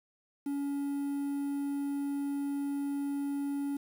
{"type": "tone with quantisation", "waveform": "triangle", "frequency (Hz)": 282.1, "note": "C#4", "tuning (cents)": 30, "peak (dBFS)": -29, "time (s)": [0.46, 3.77], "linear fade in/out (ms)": 5, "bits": 9, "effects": []}